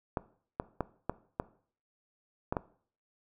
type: clicks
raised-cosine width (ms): 1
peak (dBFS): -16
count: 7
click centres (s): 0.172 / 0.599 / 0.807 / 1.096 / 1.399 / 2.525 / 2.568
effects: noise-tail reverb RT60 0.5 s tail -18 dB re dry